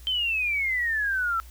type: exponential sweep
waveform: sine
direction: down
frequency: 3132 to 1318.5 Hz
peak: -23 dBFS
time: 0.07-1.4 s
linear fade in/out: 0 ms
effects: added 60 Hz sine -43 dBFS peak until 1.5 s + white hiss -54 dBFS RMS until 1.5 s